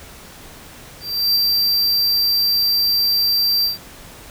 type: tone with ADSR envelope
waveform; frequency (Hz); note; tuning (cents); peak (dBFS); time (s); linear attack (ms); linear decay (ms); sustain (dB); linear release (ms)
square; 4700; D8; +1; -13; 1-3.78; 360; 3; -2; 140
effects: pink hiss -40 dBFS RMS until 4.3 s